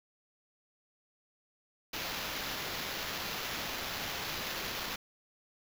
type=noise with sample-and-hold; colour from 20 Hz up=violet; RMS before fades=-38 dBFS; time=1.93-4.96 s; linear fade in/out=5 ms; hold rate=8820 Hz; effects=none